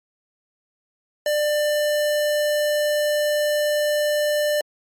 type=tone; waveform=square; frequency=595 Hz; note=D5; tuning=22 cents sharp; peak=-19 dBFS; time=1.26-4.61 s; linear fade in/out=2 ms; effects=MP3 64 kbps